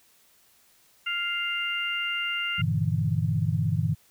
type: harmonic tone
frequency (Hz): 698.5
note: F5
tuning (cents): 0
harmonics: 2 / 3 / 4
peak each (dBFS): -32 / -32 / -29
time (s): 1.06-2.62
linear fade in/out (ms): 10
type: chord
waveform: sine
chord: E half-diminished seventh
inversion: first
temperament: just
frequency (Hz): 98.89 / 118.67 / 148.33 / 164.81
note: G2 / Bb2 / D3 / E3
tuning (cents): +16 / +31 / +18 / 0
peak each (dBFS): -28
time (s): 2.58-3.95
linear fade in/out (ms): 20
effects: white hiss -61 dBFS RMS until 4.1 s

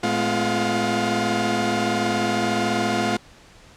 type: tone cluster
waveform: sawtooth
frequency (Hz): 113.3 / 212.3 / 252.9 / 345.3 / 712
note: A#2 / G#3 / B3 / F4 / F5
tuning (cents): -49 / +38 / +41 / -20 / +33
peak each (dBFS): -28 / -21 / -24 / -23 / -21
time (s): 0.03-3.17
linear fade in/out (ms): 5
effects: pink hiss -49 dBFS RMS until 3.76 s + low-pass 7000 Hz 12 dB/octave

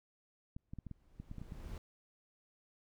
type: clicks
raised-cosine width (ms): 5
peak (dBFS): -33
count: 10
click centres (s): 0.565 / 0.735 / 0.787 / 0.867 / 0.913 / 1.2 / 1.314 / 1.383 / 1.416 / 1.522
type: noise with exponential growth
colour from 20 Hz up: brown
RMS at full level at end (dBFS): -43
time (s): 0.58-1.78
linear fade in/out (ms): 2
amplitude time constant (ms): 260
effects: none

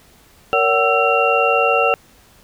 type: tone cluster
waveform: sine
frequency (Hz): 464.9 / 565 / 751 / 1326 / 2757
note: A#4 / C#5 / F#5 / E6 / F7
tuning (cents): -5 / +33 / +26 / +10 / -23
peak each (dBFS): -19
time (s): 0.53-1.94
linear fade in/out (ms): 0
effects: pink hiss -50 dBFS RMS until 2.43 s

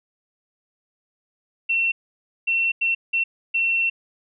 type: tone bursts at uneven times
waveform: sine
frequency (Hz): 2709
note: E7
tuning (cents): +47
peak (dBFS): -18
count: 5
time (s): 1.69-1.92 / 2.47-2.72 / 2.81-2.95 / 3.13-3.24 / 3.54-3.9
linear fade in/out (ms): 10
effects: none

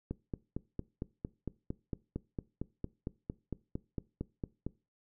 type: click train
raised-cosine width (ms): 3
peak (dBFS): -23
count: 21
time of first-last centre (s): 0.11-4.666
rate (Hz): 4.39
effects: noise-tail reverb RT60 0.3 s tail -21 dB re dry

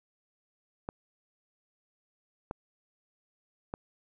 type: clicks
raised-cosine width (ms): 1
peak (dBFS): -21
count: 3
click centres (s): 0.889 / 2.511 / 3.739
effects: none

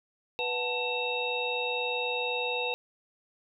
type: tone cluster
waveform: sine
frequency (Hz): 492 / 734 / 884 / 2672 / 3755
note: B4 / F#5 / A5 / E7 / A#7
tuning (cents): -7 / -14 / +8 / +23 / +12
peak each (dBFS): -33 / -40 / -37 / -32 / -36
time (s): 0.39-2.74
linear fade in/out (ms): 0
effects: none

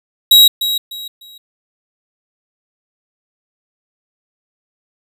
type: tone with echo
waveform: 45% pulse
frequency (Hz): 3838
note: A#7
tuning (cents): +50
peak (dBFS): -4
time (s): 0.31-0.48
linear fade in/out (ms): 5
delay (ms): 300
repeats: 3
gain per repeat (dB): -11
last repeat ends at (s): 1.38
effects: none

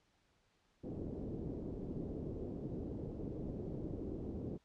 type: low-pass noise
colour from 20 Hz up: white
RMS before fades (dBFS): -43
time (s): 0.83-4.58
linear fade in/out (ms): 20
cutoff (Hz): 400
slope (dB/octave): 24
effects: pink hiss -75 dBFS RMS until 4.64 s + low-pass 6000 Hz 12 dB/octave

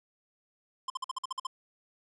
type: tone bursts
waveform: square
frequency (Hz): 1046.5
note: C6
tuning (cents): 0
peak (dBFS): -32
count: 9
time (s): 0.88-1.469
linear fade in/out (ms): 5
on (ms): 21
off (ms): 50
effects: resampled to 22050 Hz

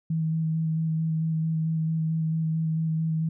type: tone with vibrato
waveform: sine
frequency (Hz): 160.3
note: E3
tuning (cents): -48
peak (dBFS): -23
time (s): 0.1-3.29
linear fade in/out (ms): 5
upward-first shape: square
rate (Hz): 4.5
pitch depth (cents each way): 12
effects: none

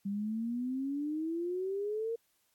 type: exponential sweep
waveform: sine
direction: up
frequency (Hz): 196 to 466.2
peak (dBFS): -32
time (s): 0.05-2.16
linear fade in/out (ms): 10
effects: white hiss -74 dBFS RMS until 2.54 s + AAC 64 kbps

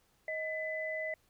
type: tone pair together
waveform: sine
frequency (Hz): 629.9 / 2005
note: D#5 / B6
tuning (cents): +21 / +26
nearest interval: octave + minor sixth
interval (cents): 2005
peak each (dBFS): -37 / -37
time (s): 0.28-1.14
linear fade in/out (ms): 2
effects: pink hiss -71 dBFS RMS until 1.29 s

